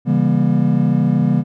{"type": "chord", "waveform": "triangle", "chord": "C# diminished seventh", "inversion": "none", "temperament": "just", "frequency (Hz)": [138.59, 166.31, 199.57, 239.5], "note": ["C#3", "E3", "G3", "Bb3"], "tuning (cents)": [0, 16, 31, 47], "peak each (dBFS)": -16, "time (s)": [0.05, 1.44], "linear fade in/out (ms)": 50, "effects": []}